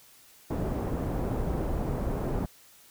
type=low-pass noise; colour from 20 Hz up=pink; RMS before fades=-30 dBFS; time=0.5-2.46 s; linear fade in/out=10 ms; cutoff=650 Hz; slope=12 dB/octave; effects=white hiss -56 dBFS RMS until 2.9 s